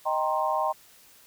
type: chord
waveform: sine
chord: C minor seventh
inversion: first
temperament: equal with one note detuned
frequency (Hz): 622.3 / 784 / 932.3 / 1056.8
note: Eb5 / G5 / Bb5 / C6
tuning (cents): 0 / 0 / 0 / +17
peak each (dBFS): -29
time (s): 0.05-0.73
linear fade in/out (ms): 20
effects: white hiss -55 dBFS RMS until 1.26 s